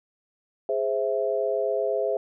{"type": "chord", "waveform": "sine", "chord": "Ab augmented", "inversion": "none", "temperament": "equal", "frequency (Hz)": [415.3, 523.3, 659.3], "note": ["Ab4", "C5", "E5"], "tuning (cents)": [0, 0, 0], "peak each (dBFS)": -27, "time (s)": [0.69, 2.17], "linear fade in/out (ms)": 2, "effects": []}